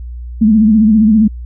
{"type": "tone with vibrato", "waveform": "sine", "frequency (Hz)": 216.6, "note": "A3", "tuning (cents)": -27, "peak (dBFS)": -5, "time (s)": [0.41, 1.28], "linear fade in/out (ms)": 10, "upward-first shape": "sine", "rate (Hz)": 15, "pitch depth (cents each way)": 77, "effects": ["added 60 Hz sine -23 dBFS peak until 1.45 s"]}